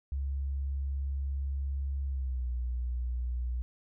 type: tone with pitch glide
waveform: sine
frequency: 68.6 to 61.12 Hz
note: C#2 to B1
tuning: -17 to -17 cents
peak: -30 dBFS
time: 0.12-3.62 s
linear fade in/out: 0 ms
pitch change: -200 cents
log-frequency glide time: 2.05-2.49 s
effects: none